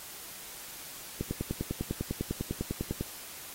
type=click train; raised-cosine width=3 ms; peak=-18 dBFS; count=19; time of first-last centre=1.21-3.01 s; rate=10 Hz; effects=white hiss -45 dBFS RMS until 3.54 s + AAC 48 kbps